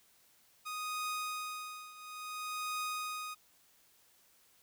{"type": "tone with tremolo", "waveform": "sawtooth", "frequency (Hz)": 1244.5, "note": "D#6", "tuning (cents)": 0, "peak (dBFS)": -31, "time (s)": [0.65, 3.35], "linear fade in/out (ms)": 20, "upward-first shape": "triangle", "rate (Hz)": 0.58, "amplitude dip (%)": 85, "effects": ["white hiss -67 dBFS RMS until 4.62 s"]}